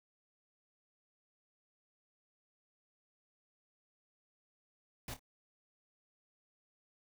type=noise with echo; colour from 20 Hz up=pink; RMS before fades=-43 dBFS; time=5.08-5.14 s; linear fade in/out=2 ms; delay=27 ms; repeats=2; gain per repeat=-11 dB; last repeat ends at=5.194 s; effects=none